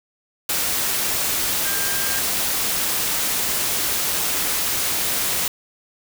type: tone in noise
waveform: sine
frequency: 1596 Hz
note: G6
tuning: 31 cents sharp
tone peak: -30 dBFS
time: 1.65-2.19 s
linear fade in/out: 2 ms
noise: white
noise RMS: -22 dBFS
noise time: 0.49-5.48 s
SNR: -11 dB
effects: none